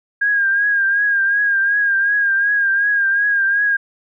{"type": "tone with vibrato", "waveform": "sine", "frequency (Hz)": 1621, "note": "G#6", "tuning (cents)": -42, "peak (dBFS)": -13, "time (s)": [0.21, 3.77], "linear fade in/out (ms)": 10, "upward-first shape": "triangle", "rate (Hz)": 2.7, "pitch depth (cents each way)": 56, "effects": []}